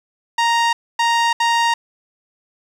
sawtooth tone bursts at uneven times, 932.3 Hz, A#5, in tune, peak -10 dBFS, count 3, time 0.38-0.73 / 0.99-1.33 / 1.4-1.74 s, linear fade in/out 5 ms, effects low-pass 6000 Hz 12 dB/octave + 8-bit

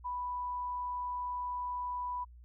sine tone, 987.8 Hz, B5, in tune, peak -34 dBFS, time 0.04-2.25 s, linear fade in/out 20 ms, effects added 60 Hz sine -51 dBFS peak until 2.44 s

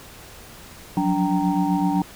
sine tone cluster, 178.2 / 186.1 / 290 / 777 / 929 Hz, F3 / F#3 / D4 / G5 / A#5, +35 / +10 / -22 / -16 / -6 cents, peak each -25 / -24 / -22 / -27 / -28 dBFS, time 0.97-2.02 s, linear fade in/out 2 ms, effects pink hiss -43 dBFS RMS until 2.15 s

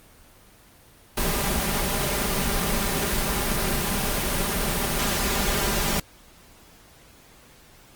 pink noise with comb filter, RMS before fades -24 dBFS, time 1.17-6 s, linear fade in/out 5 ms, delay 5 ms, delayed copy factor +0.55, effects pink hiss -52 dBFS RMS until 7.95 s + Opus 24 kbps

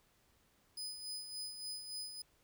35% pulse tone with tremolo, 5000 Hz, D#8, 8 cents sharp, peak -39 dBFS, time 0.77-2.22 s, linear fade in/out 5 ms, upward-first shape sine, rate 3.5 Hz, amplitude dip 55%, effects pink hiss -72 dBFS RMS until 2.43 s

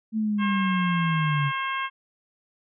sine linear sweep, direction down, 221.9 to 138.59 Hz, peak -22 dBFS, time 0.12-1.52 s, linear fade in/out 50 ms
harmonic tone, 536 Hz, C5, 42 cents sharp, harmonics 2 / 3 / 4 / 5 / 6, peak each -28 / -32 / -34 / -36 / -38 dBFS, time 0.38-1.9 s, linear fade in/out 50 ms
effects none

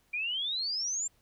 sine exponential sweep, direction up, 2349 to 7459 Hz, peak -30 dBFS, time 0.13-1.08 s, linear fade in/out 10 ms, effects pink hiss -69 dBFS RMS until 1.21 s

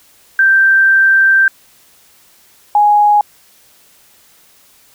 sine tone pair in turn, 1568 / 830.6 Hz, G6 / G#5, 0 / 0 cents, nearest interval major seventh, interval 1100 cents, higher first, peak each -6 dBFS, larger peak neither, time 0.39-1.48 / 2.75-3.21 s, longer first, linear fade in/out 2 ms, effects white hiss -48 dBFS RMS until 4.94 s

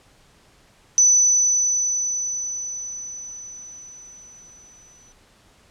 sine tone with exponential decay, 5990 Hz, F#8, 20 cents sharp, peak -10 dBFS, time 0.98-5.12 s, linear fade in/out 0 ms, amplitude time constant 900 ms, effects pink hiss -55 dBFS RMS until 5.7 s + low-pass 9000 Hz 12 dB/octave

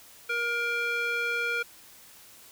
square tone with band-pass filter, 472.2 Hz, A#4, 22 cents sharp, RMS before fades -29 dBFS, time 0.29-1.63 s, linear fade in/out 10 ms, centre 1900 Hz, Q 8.6, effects white hiss -52 dBFS RMS until 2.51 s

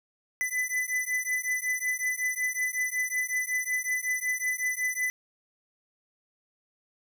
square beating tone pair, 2000 / 2005.4 Hz, B6 / B6, +21 / +26 cents, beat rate 5.4 Hz, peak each -31 dBFS, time 0.41-5.1 s, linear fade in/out 0 ms, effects none

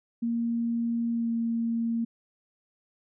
sine tone with pitch glide, 233.1 to 230.6 Hz, A#3 to A#3, 0 to -19 cents, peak -25 dBFS, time 0.22-2.05 s, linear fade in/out 10 ms, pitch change -19 cents, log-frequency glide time 1.12-1.3 s, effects none

